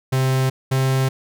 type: tone pair in turn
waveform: 45% pulse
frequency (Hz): 131.4 / 132.47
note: C3 / C3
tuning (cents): +8 / +22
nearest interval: unison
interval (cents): 14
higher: second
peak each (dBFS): -16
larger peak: neither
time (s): 0.12-0.5 / 0.71-1.09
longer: neither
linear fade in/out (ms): 10
effects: none